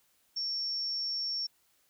sine tone, 5470 Hz, F8, 37 cents flat, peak -31 dBFS, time 0.36-1.47 s, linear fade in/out 10 ms, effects white hiss -70 dBFS RMS until 1.89 s

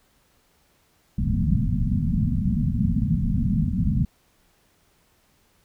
white low-pass noise, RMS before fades -22 dBFS, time 1.18-4.05 s, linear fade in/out 5 ms, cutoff 240 Hz, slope 96 dB/octave, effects pink hiss -63 dBFS RMS until 5.64 s

